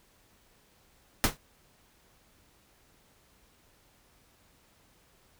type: noise with exponential decay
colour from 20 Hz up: pink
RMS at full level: -19 dBFS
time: 1.24-1.37 s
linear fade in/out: 0 ms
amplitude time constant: 27 ms
effects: pink hiss -64 dBFS RMS until 5.39 s